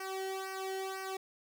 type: tone with flanger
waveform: sawtooth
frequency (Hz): 382.4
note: G4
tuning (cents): -43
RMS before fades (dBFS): -39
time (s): 0-1.17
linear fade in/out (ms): 5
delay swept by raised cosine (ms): 0.27 to 0.83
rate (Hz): 2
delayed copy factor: -0.9
effects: none